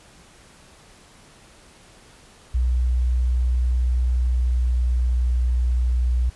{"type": "tone with pitch glide", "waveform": "sine", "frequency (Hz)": [61.74, 61.24], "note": ["B1", "B1"], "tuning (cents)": [0, -14], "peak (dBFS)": -17, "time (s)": [2.54, 6.3], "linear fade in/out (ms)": 10, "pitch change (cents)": -14, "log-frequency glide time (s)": [4.22, 4.88], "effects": ["pink hiss -50 dBFS RMS until 6.35 s", "resampled to 24000 Hz"]}